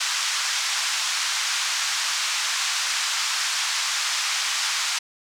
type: band-pass noise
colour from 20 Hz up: white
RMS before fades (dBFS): -25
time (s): 0-4.99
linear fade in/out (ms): 10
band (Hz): 980 to 6800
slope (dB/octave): 24
effects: none